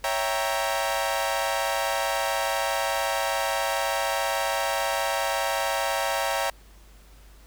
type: chord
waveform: sawtooth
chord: C# diminished seventh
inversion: none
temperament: equal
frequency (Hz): 554.4 / 659.3 / 784 / 932.3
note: C#5 / E5 / G5 / Bb5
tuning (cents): 0 / 0 / 0 / 0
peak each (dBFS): -26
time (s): 0.04-6.5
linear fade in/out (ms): 2
effects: added 50 Hz sine -49 dBFS peak until 7.46 s + pink hiss -56 dBFS RMS until 7.46 s